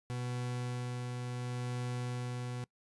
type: tone with tremolo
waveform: 40% pulse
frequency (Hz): 123.47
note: B2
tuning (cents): 0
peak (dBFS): -34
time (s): 0.1-2.64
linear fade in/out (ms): 0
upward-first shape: sine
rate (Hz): 0.71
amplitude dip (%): 25
effects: noise-tail reverb RT60 0.1 s tail -23 dB re dry + resampled to 24000 Hz